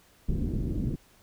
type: low-pass noise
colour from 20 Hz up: pink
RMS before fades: -29 dBFS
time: 0.28-0.96 s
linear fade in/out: 10 ms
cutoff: 320 Hz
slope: 24 dB/octave
effects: pink hiss -60 dBFS RMS until 1.22 s